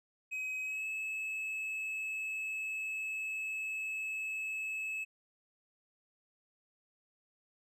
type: tone with pitch glide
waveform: triangle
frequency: 2533 to 2594 Hz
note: D#7 to E7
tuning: +30 to -28 cents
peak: -34 dBFS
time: 0.31-5.05 s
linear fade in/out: 20 ms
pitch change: +42 cents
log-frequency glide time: 0.63-0.85 s
effects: none